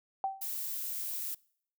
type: tone with exponential decay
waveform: sine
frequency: 775 Hz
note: G5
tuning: 20 cents flat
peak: -26 dBFS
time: 0.24-0.49 s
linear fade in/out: 1 ms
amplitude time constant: 54 ms
type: noise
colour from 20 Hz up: violet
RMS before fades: -37 dBFS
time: 0.41-1.35 s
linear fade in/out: 10 ms
effects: noise-tail reverb RT60 0.6 s tail -24 dB re dry